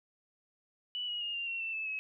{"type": "tone with pitch steps", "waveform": "sine", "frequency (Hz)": [2959, 2900, 2842, 2785, 2729, 2675, 2621, 2569], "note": ["F#7", "F#7", "F7", "F7", "F7", "E7", "E7", "E7"], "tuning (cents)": [-1, -35, 30, -5, -41, 25, -11, -45], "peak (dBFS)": -34, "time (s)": [0.95, 1.99], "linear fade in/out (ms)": 0, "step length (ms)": 130, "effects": []}